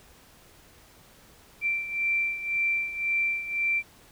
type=beating tone pair; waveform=sine; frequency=2349 / 2350.9 Hz; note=D7 / D7; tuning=0 / +1 cents; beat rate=1.9 Hz; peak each=-26 / -31 dBFS; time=1.61-3.83 s; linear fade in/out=50 ms; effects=pink hiss -55 dBFS RMS until 4.11 s